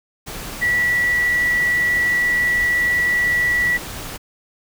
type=tone in noise; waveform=sine; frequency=1949 Hz; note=B6; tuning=23 cents flat; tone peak=-15 dBFS; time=0.61-3.78 s; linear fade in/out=20 ms; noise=pink; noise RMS=-31 dBFS; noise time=0.26-4.18 s; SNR=+13 dB; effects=none